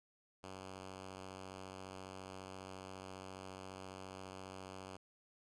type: tone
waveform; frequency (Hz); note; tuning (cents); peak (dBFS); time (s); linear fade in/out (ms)
5% pulse; 94.6; F#2; +39; -37; 0.43-4.97; 10
effects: resampled to 22050 Hz